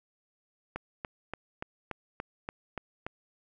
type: click train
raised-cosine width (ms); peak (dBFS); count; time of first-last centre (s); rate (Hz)
0.5; -20; 9; 0.76-3.065; 3.47
effects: none